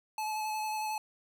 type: tone with vibrato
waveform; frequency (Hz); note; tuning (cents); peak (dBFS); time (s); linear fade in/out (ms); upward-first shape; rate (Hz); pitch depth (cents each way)
square; 861; A5; -38; -33; 0.18-0.98; 2; square; 11; 12
effects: none